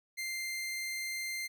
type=tone; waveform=sawtooth; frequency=2093 Hz; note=C7; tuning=in tune; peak=-32 dBFS; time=0.17-1.48 s; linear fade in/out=20 ms; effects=none